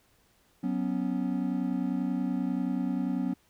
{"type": "chord", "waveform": "triangle", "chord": "F# suspended fourth", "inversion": "none", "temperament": "equal", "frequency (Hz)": [185, 246.9, 277.2], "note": ["F#3", "B3", "C#4"], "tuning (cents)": [0, 0, 0], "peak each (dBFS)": [-30, -29, -30], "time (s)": [0.63, 3.34], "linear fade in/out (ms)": 10, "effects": ["pink hiss -66 dBFS RMS until 3.49 s"]}